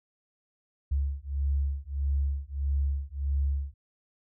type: beating tone pair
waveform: sine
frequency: 69 / 70.6 Hz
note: C#2 / C#2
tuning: -7 / +32 cents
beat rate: 1.6 Hz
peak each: -29 dBFS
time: 0.91-3.74 s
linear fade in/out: 10 ms
effects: none

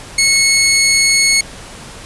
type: tone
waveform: 15% pulse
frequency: 2189 Hz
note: C#7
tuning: 22 cents flat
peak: -3 dBFS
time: 0.18-1.41 s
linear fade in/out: 5 ms
effects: pink hiss -33 dBFS RMS until 2.05 s + resampled to 24000 Hz

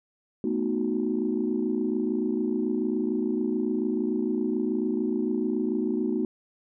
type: chord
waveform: sine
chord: B dominant seventh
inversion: third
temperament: equal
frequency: 220 / 246.9 / 311.1 / 370 Hz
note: A3 / B3 / D#4 / F#4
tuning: 0 / 0 / 0 / 0 cents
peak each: -29 dBFS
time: 0.44-6.25 s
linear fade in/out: 2 ms
effects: tanh soft clip ceiling -15 dBFS

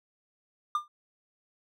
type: tone with exponential decay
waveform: triangle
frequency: 1200 Hz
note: D6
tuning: 37 cents sharp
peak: -20 dBFS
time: 0.75-0.88 s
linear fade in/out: 2 ms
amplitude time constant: 27 ms
effects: none

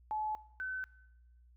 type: tone pair in turn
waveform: sine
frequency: 858 / 1520.2 Hz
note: A5 / F#6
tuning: -44 / +46 cents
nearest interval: minor seventh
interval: 990 cents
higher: second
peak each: -33 / -36 dBFS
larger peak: first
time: 0.11-0.35 / 0.6-0.84 s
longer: neither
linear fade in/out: 0 ms
effects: noise-tail reverb RT60 0.9 s tail -21 dB re dry + added 60 Hz sine -59 dBFS peak until 1.56 s

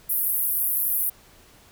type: band-pass noise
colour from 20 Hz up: white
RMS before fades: -24 dBFS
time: 0.09-1.1 s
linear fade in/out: 10 ms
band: 11000 to 16000 Hz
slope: 48 dB/octave
effects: pink hiss -53 dBFS RMS until 1.71 s

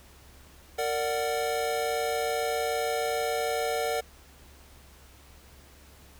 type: chord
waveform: square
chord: Bb augmented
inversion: none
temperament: equal with one note detuned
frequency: 460.5 / 587.3 / 740 Hz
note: Bb4 / D5 / F#5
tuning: -21 / 0 / 0 cents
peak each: -31 / -33 / -32 dBFS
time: 0.78-4.01 s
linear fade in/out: 10 ms
effects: added 69 Hz sine -54 dBFS peak until 6.19 s + pink hiss -55 dBFS RMS until 6.19 s

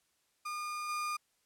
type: tone with level steps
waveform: 35% pulse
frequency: 1214 Hz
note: D#6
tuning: 43 cents flat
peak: -35 / -32 dBFS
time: 0.45-1.17 s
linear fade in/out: 10 ms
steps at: 0.88 s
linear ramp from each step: 20 ms
effects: white hiss -75 dBFS RMS until 1.45 s + low-pass 11000 Hz 12 dB/octave

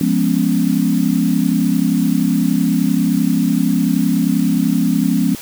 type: chord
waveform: sine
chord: C# dominant seventh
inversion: first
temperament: equal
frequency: 174.61 / 207.7 / 246.9 / 277.2 Hz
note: E#3 / G#3 / B3 / C#4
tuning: 0 / 0 / 0 / 0 cents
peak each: -18 dBFS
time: 0.01-5.35 s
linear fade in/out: 2 ms
effects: white hiss -33 dBFS RMS until 5.41 s

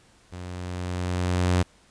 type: tone with level ramp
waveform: sawtooth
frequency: 90 Hz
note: F#2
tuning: 47 cents flat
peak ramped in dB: -32 to -14 dBFS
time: 0.32-1.63 s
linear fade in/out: 10 ms
effects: pink hiss -58 dBFS RMS until 1.9 s + resampled to 22050 Hz

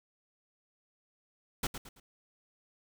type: noise with echo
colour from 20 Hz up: pink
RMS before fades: -32 dBFS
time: 1.63-1.67 s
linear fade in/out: 5 ms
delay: 110 ms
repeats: 3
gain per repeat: -9 dB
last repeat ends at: 2 s
effects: none

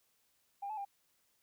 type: tone with pitch steps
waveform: sine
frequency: 801 / 862 / 799 Hz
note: G5 / A5 / G5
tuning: +37 / -36 / +33 cents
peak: -37 dBFS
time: 0.62-0.851 s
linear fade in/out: 10 ms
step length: 77 ms
effects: tanh soft clip ceiling -33 dBFS + white hiss -75 dBFS RMS until 1.42 s

